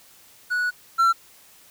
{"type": "tone pair in turn", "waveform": "triangle", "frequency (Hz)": [1469, 1352.9], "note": ["F#6", "E6"], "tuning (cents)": [-13, 45], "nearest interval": "minor second", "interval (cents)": 142, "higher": "first", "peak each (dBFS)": [-19, -13], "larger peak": "second", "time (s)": [[0.5, 0.71], [0.98, 1.13]], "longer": "first", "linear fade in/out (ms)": 20, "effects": ["white hiss -52 dBFS RMS until 1.7 s"]}